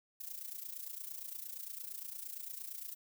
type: noise with amplitude modulation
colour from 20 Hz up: violet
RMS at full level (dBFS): -42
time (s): 0.2-2.95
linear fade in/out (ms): 10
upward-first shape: sine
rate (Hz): 28.7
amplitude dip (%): 75
effects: none

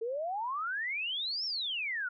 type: exponential two-way sweep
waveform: sine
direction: up then down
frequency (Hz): 437.4 to 5530 to 1396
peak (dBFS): -32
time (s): 0.01-2.09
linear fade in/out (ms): 10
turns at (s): 1.45
effects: none

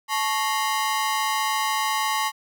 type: ring-modulated tone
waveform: sawtooth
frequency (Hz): 987.8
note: B5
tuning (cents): 0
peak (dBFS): -15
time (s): 0.08-2.32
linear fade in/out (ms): 50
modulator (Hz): 117
effects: none

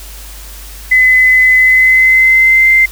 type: tone with pitch glide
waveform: sine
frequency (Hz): 2023 to 2083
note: B6 to C7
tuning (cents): +41 to -8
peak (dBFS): -4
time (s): 0.91-2.86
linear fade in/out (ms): 10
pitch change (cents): +51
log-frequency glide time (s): 1.6-2.72
effects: added 50 Hz sine -29 dBFS peak until 2.91 s + white hiss -33 dBFS RMS until 2.91 s

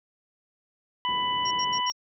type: harmonic tone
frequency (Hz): 994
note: B5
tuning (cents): +11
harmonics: 1 / 2 / 3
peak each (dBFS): -26 / -36 / -29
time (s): 1.05-1.9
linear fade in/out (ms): 0
type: band-pass noise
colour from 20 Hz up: white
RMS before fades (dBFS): -44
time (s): 1.08-1.81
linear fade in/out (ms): 10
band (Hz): 100 to 400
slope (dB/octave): 12
type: tone bursts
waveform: sine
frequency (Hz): 5588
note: F8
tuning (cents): 0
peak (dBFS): -29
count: 4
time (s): 1.45-1.922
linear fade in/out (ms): 10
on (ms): 61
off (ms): 76
effects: none

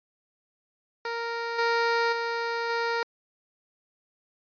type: tone with level steps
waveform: 15% pulse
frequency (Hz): 465.3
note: A#4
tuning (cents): -3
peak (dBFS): -23 / -16 / -21 / -19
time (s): 1.05-3.03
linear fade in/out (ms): 2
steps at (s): 1.58 / 2.12 / 2.69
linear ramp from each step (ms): 10
effects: resampled to 11025 Hz

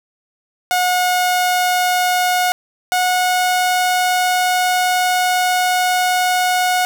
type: tone pair in turn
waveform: sawtooth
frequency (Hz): 725 / 729.6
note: F#5 / F#5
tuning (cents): -35 / -24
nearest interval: unison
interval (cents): 11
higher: second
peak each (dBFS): -10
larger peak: neither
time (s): 0.71-2.52 / 2.92-6.85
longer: second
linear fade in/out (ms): 0
effects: none

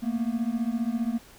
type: beating tone pair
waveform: triangle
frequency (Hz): 224.5 / 239.5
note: A3 / A#3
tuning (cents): +35 / +47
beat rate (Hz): 15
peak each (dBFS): -26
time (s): 0.02-1.19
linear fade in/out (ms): 20
effects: pink hiss -52 dBFS RMS until 1.38 s

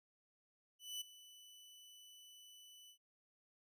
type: tone with ADSR envelope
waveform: sawtooth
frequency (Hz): 2983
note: F#7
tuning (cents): +13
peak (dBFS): -38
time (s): 0.79-2.98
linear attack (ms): 220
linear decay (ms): 12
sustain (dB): -17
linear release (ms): 85
effects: none

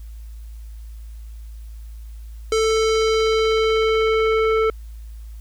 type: tone with low-pass filter sweep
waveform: square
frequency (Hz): 442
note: A4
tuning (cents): +8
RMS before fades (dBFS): -18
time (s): 2.52-4.7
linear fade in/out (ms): 2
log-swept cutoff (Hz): 7200 to 1800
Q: 1.4
effects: added 55 Hz sine -33 dBFS peak until 5.4 s + white hiss -57 dBFS RMS until 5.4 s

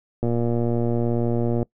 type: click train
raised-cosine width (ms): 2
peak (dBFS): -11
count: 166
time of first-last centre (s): 0.23-1.628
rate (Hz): 118
effects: noise-tail reverb RT60 0.1 s tail -23 dB re dry

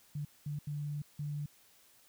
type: tone bursts at uneven times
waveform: sine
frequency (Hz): 146.83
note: D3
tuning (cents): 0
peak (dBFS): -35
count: 4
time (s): 0.15-0.25 / 0.46-0.59 / 0.67-1.02 / 1.19-1.46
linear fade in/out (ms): 5
effects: white hiss -64 dBFS RMS until 2.08 s

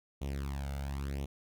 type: tone with flanger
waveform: sawtooth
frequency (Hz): 69.3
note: C#2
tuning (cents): 0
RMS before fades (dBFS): -37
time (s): 0.21-1.26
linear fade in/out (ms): 10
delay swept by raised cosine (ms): 0.31 to 1.41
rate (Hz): 0.95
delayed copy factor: +0.8
effects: none

